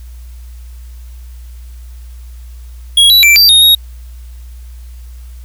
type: tone with pitch steps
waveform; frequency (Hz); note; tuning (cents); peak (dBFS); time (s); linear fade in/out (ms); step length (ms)
square; 3311 / 3935 / 2343 / 4680 / 3719 / 3767; G#7 / B7 / D7 / D8 / A#7 / A#7; -6 / -7 / -5 / -7 / -5 / +17; -4; 2.97-3.75; 5; 130
effects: added 60 Hz sine -28 dBFS peak until 5.44 s + white hiss -48 dBFS RMS until 5.44 s